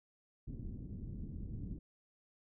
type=low-pass noise; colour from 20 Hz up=pink; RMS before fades=-44 dBFS; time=0.47-1.79 s; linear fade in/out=10 ms; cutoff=270 Hz; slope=24 dB/octave; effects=none